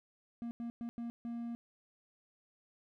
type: tone bursts at uneven times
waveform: triangle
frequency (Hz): 234.8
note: A#3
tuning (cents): +13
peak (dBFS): -36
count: 5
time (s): 0.42-0.51 / 0.6-0.7 / 0.81-0.89 / 0.98-1.1 / 1.25-1.55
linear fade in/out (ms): 0
effects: none